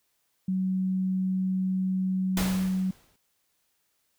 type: tone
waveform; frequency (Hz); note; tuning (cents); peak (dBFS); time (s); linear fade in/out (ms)
sine; 187.4; F#3; +22; -24; 0.48-2.91; 5
type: noise with exponential decay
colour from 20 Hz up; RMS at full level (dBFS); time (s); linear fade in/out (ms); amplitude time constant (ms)
pink; -28; 2.37-3.16; 2; 170
effects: white hiss -73 dBFS RMS until 4.18 s